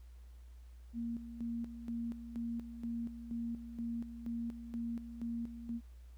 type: tone with tremolo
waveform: sine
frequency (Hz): 233.3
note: A#3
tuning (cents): +2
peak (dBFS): -36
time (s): 0.93-5.81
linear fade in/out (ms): 50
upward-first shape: square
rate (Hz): 2.1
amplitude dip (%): 65
effects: added 60 Hz sine -51 dBFS peak until 6.17 s + pink hiss -72 dBFS RMS until 6.17 s